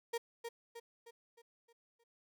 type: tone with echo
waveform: 35% pulse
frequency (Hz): 466.2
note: A#4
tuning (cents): 0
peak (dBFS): -33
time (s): 0.13-0.18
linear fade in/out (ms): 10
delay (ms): 310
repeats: 6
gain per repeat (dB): -6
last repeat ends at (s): 2.04
effects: none